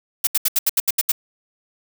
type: noise bursts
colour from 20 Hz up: blue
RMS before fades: -17 dBFS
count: 9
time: 0.24-1.119 s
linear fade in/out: 5 ms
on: 31 ms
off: 75 ms
effects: none